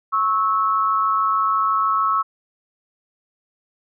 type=tone pair together; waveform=sine; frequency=1100 / 1306.3 Hz; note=C#6 / E6; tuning=-14 / -16 cents; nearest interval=minor third; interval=298 cents; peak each=-19 dBFS; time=0.12-2.23 s; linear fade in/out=20 ms; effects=none